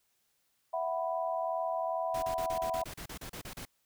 sine chord, E suspended second, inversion none, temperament just, 659.3 / 741.7 / 988.9 Hz, E5 / F#5 / B5, 0 / +4 / +2 cents, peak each -33 / -36 / -37 dBFS, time 0.73-2.84 s, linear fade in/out 10 ms
pink noise bursts, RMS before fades -43 dBFS, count 13, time 2.14-3.653 s, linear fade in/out 5 ms, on 85 ms, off 34 ms
effects white hiss -75 dBFS RMS until 3.85 s

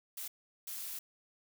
blue noise bursts at uneven times, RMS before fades -42 dBFS, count 2, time 0.17-0.28 / 0.67-0.99 s, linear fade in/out 5 ms, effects none

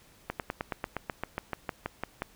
slowing click train, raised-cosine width 0.5 ms, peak -16 dBFS, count 15, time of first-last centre 0.3-2.221 s, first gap 98 ms, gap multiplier 1.05, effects pink hiss -59 dBFS RMS until 2.35 s

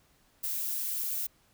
violet noise, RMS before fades -33 dBFS, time 0.43-1.27 s, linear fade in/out 10 ms, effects pink hiss -66 dBFS RMS until 1.53 s

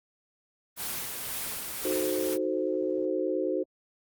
white noise with tremolo, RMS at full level -33 dBFS, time 0.76-2.38 s, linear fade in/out 50 ms, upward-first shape sine, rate 1.9 Hz, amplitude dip 30%
sine chord, D# diminished seventh, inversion none, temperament equal, 311.1 / 370 / 440 / 523.3 Hz, D#4 / F#4 / A4 / C5, 0 / 0 / 0 / 0 cents, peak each -32 / -30 / -35 / -31 dBFS, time 1.84-3.64 s, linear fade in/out 20 ms
effects Opus 24 kbps

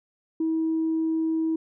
sine tone, 321.9 Hz, E4, 41 cents flat, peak -21 dBFS, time 0.4-1.56 s, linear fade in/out 5 ms, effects tanh soft clip ceiling -18 dBFS

